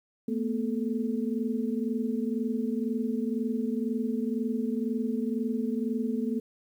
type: tone cluster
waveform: sine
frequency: 222.7 / 244.7 / 435.8 Hz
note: A3 / B3 / A4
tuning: +21 / -16 / -17 cents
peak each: -30 / -30 / -35 dBFS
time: 0.28-6.4 s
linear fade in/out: 5 ms
effects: 10-bit